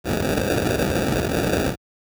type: noise with sample-and-hold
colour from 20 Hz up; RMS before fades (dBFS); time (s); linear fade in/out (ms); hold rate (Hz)
blue; -21; 0.04-1.76; 50; 1050
effects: high-pass 60 Hz 12 dB/octave